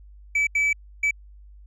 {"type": "tone bursts at uneven times", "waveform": "triangle", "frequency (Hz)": 2300, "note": "D7", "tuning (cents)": -37, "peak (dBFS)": -17, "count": 3, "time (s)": [[0.35, 0.47], [0.55, 0.73], [1.03, 1.11]], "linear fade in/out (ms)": 5, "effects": ["added 50 Hz sine -44 dBFS peak until 1.66 s", "resampled to 24000 Hz"]}